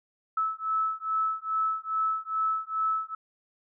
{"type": "beating tone pair", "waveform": "sine", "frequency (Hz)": [1303, 1305.4], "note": ["E6", "E6"], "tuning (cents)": [-20, -17], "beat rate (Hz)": 2.4, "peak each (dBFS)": -29, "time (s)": [0.37, 3.15], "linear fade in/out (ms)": 5, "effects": []}